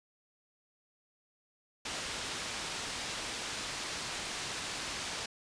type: low-pass noise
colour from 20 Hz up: white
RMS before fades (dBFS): -39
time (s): 1.85-5.26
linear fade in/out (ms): 5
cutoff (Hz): 5600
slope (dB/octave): 12
effects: resampled to 22050 Hz